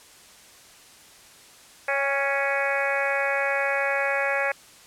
harmonic tone with a mistuned harmonic, 277.7 Hz, C#4, 3 cents sharp, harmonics 2 / 3 / 4 / 5 / 6 / 7 / 8 / 9, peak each -27 / -31 / -35 / -33 / -28 / -31 / -30 / -34 dBFS, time 1.88-4.52 s, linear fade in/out 5 ms, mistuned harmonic 3, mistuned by -27 cents, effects white hiss -50 dBFS RMS until 4.86 s + low-pass 10000 Hz 12 dB/octave

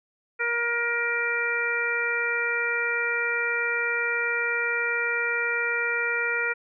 harmonic tone, 472.3 Hz, A#4, 23 cents sharp, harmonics 1 / 2 / 3 / 4 / 5, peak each -32 / -38 / -27 / -29 / -29 dBFS, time 0.39-6.54 s, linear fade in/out 20 ms, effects none

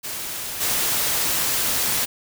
white noise with level steps, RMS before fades -30 / -22 dBFS, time 0.03-2.06 s, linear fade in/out 20 ms, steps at 0.6 s, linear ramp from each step 20 ms, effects none

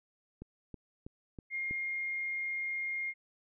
click train, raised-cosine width 3 ms, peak -31 dBFS, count 5, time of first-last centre 0.42-1.71 s, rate 3.1 Hz
sine tone, 2128 Hz, C7, 29 cents sharp, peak -33 dBFS, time 1.5-3.14 s, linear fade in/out 50 ms
effects none

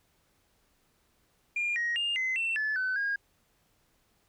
sine tone with pitch steps, 2408 / 1885 / 2817 / 2049 / 2692 / 1731 / 1515 / 1629 Hz, D7 / A#6 / F7 / C7 / E7 / A6 / F#6 / G#6, +43 / +19 / +14 / -37 / +36 / -29 / +40 / -34 cents, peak -26 dBFS, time 1.56-3.16 s, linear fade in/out 5 ms, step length 200 ms, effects tanh soft clip ceiling -24 dBFS + pink hiss -70 dBFS RMS until 4.28 s

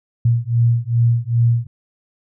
sine beating tone pair, 116.54 / 119.04 Hz, A#2 / A#2, 0 / +37 cents, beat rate 2.5 Hz, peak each -16 dBFS, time 0.25-1.67 s, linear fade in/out 5 ms, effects none

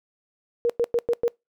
sine tone bursts, 473.1 Hz, A#4, 26 cents sharp, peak -18 dBFS, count 5, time 0.65-1.28 s, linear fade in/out 0 ms, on 46 ms, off 100 ms, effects noise-tail reverb RT60 0.2 s tail -25 dB re dry

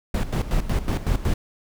brown noise with tremolo, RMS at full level -20 dBFS, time 0.14-1.34 s, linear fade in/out 5 ms, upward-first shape square, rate 5.4 Hz, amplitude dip 75%, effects none

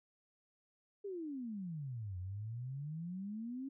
sine exponential two-way sweep, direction down then up, 415.3 to 88.5 to 276.9 Hz, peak -40 dBFS, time 1.04-3.69 s, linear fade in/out 10 ms, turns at 2.18 s, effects none

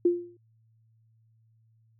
sine tone with exponential decay, 349.2 Hz, F4, in tune, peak -16 dBFS, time 0.05-0.37 s, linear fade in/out 5 ms, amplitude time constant 68 ms, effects added 112 Hz sine -61 dBFS peak until 1.99 s

